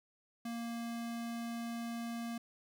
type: tone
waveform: square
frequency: 233.1 Hz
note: A#3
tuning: in tune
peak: -39 dBFS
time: 0.45-2.38 s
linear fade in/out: 5 ms
effects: none